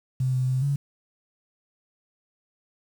sine tone with pitch steps, 129.5 / 128.2 / 129.5 / 141 Hz, C3 / C3 / C3 / C#3, -17 / -35 / -17 / +30 cents, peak -21 dBFS, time 0.2-0.76 s, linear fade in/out 5 ms, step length 140 ms, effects 8-bit

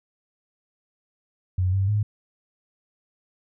sine tone with pitch steps, 91.9 / 96.9 / 104.8 Hz, F#2 / G2 / G#2, -11 / -20 / +16 cents, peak -19 dBFS, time 1.58-2.03 s, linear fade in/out 5 ms, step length 150 ms, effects none

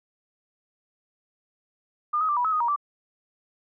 sine tone with pitch steps, 1209 / 1268 / 1179 / 977 / 1288 / 1242 / 946 / 1166 Hz, D6 / D#6 / D6 / B5 / E6 / D#6 / A#5 / D6, +50 / +32 / +6 / -19 / -41 / -3 / +25 / -13 cents, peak -21 dBFS, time 2.13-2.762 s, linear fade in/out 10 ms, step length 79 ms, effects none

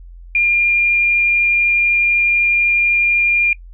sine tone, 2404 Hz, D7, 40 cents sharp, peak -11 dBFS, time 0.35-3.53 s, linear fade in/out 2 ms, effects noise-tail reverb RT60 0.1 s tail -22 dB re dry + added 43 Hz sine -34 dBFS peak until 3.73 s

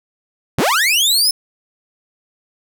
sawtooth linear sweep, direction up, 65.6 to 5330 Hz, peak -9 dBFS, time 0.58-1.31 s, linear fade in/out 5 ms, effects none

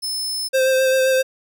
sawtooth tone, 5240 Hz, E8, 11 cents flat, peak -20 dBFS, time 0.02-0.49 s, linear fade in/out 20 ms
square tone with vibrato, 524 Hz, C5, 2 cents sharp, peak -15 dBFS, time 0.53-1.23 s, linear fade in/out 20 ms, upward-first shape sine, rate 7.6 Hz, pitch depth 17 cents each way
effects none

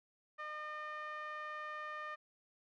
5% pulse tone with low-pass filter, 607 Hz, D#5, 43 cents flat, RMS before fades -44 dBFS, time 0.38-2.16 s, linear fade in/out 20 ms, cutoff 1500 Hz, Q 8.1, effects MP3 96 kbps

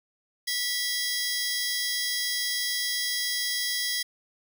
sawtooth tone cluster, 1962 / 3277 / 4862 / 5340 Hz, B6 / G#7 / D#8 / E8, -12 / -24 / -41 / +22 cents, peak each -28 / -30 / -29 / -31 dBFS, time 0.47-4.03 s, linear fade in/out 10 ms, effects none

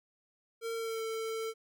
square tone with pitch glide, 457 to 446.6 Hz, A#4 to A4, -34 to +26 cents, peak -35 dBFS, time 0.61-1.54 s, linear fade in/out 50 ms, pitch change -40 cents, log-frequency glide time 0.74-1.02 s, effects none

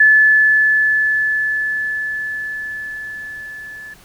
sine tone with level ramp, 1731 Hz, A6, 29 cents flat, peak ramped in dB -6 to -31 dBFS, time 0-3.94 s, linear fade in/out 5 ms, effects pink hiss -46 dBFS RMS until 4.04 s

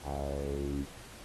sawtooth tone with low-pass filter sweep, 70.4 Hz, C#2, 27 cents sharp, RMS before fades -35 dBFS, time 0.03-0.86 s, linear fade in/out 50 ms, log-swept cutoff 850 to 260 Hz, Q 6.7, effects pink hiss -51 dBFS RMS until 1.24 s + AAC 32 kbps

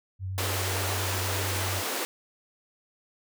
sine tone with vibrato, 94.6 Hz, F#2, 39 cents sharp, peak -30 dBFS, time 0.19-1.83 s, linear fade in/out 50 ms, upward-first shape triangle, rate 8.7 Hz, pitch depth 26 cents each way
pink high-pass noise, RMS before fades -31 dBFS, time 0.38-2.05 s, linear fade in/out 0 ms, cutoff 310 Hz, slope 24 dB/octave
effects none

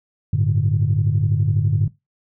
sine chord, G suspended second, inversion none, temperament equal with one note detuned, 98 / 110 / 146.41 Hz, G2 / A2 / D3, 0 / 0 / -5 cents, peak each -19 dBFS, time 0.33-1.88 s, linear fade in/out 5 ms, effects noise-tail reverb RT60 0.2 s tail -19 dB re dry + tanh soft clip ceiling -8 dBFS

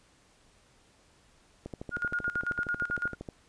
click train, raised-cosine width 2 ms, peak -25 dBFS, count 22, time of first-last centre 1.66-3.288 s, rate 12.9 Hz
sine tone with tremolo, 1428 Hz, F6, 38 cents sharp, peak -27 dBFS, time 1.91-3.15 s, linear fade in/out 50 ms, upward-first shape square, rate 9 Hz, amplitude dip 80%
effects pink hiss -63 dBFS RMS until 3.48 s + resampled to 22050 Hz

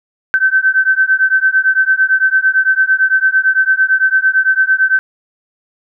sine beating tone pair, 1535 / 1543.9 Hz, G6 / G6, -37 / -27 cents, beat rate 8.9 Hz, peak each -12 dBFS, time 0.34-4.99 s, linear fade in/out 0 ms, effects none

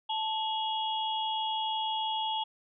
sine tone cluster, 877 / 2878 / 3330 Hz, A5 / F#7 / G#7, -6 / -49 / +4 cents, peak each -31 / -39 / -34 dBFS, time 0.09-2.44 s, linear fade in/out 10 ms, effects none

